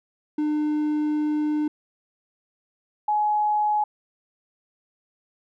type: tone pair in turn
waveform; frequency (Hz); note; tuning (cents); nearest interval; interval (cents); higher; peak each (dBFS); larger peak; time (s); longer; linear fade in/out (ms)
triangle / sine; 301.4 / 842.5; D4 / G#5; +45 / +25; octave + tritone; 1780; second; -19; neither; 0.38-1.68 / 3.08-3.84; first; 5
effects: none